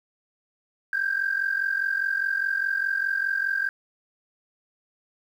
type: tone pair together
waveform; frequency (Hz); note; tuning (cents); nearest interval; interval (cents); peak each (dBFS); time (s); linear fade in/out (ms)
sine; 1565 / 1609.9; G6 / G6; -3 / +46; unison; 49; -25; 0.93-3.69; 2
effects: tanh soft clip ceiling -16 dBFS + 9-bit